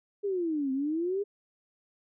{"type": "exponential two-way sweep", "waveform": "sine", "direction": "down then up", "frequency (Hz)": [415.3, 260, 415.3], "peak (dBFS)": -27, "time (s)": [0.23, 1.24], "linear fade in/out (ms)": 20, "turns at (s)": 0.72, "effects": []}